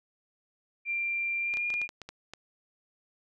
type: tone with pitch glide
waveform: sine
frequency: 2373 to 2419 Hz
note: D7 to D#7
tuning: +17 to -49 cents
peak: -28 dBFS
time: 0.85-1.88 s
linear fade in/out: 50 ms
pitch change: +34 cents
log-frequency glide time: 1.4-1.66 s
type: clicks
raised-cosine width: 0.2 ms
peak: -24 dBFS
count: 9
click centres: 1.539 / 1.571 / 1.703 / 1.74 / 1.816 / 1.891 / 2.017 / 2.09 / 2.336 s
effects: none